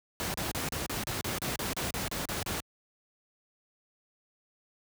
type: noise bursts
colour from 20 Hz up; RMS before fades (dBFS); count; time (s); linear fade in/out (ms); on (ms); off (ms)
pink; -33; 14; 0.2-2.602; 0; 140; 34
effects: high-pass 60 Hz 12 dB/octave